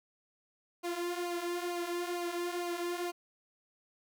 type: tone with flanger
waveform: sawtooth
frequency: 349.2 Hz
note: F4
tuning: in tune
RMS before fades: -36 dBFS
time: 0.83-3.12 s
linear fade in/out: 20 ms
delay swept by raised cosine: 0.55 to 4.45 ms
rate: 2.2 Hz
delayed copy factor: -0.65
effects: none